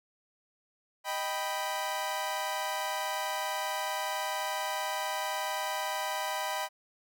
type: chord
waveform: sawtooth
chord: Eb augmented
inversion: none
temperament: equal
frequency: 622.3 / 784 / 987.8 Hz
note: Eb5 / G5 / B5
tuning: 0 / 0 / 0 cents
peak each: -34 / -32 / -31 dBFS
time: 1.04-6.69 s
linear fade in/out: 50 ms
effects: none